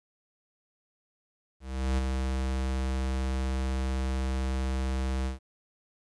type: tone with ADSR envelope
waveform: square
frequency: 65.41 Hz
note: C2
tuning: in tune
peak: -24 dBFS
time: 1.6-5.39 s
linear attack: 380 ms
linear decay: 16 ms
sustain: -4 dB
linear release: 130 ms
effects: resampled to 22050 Hz + 11-bit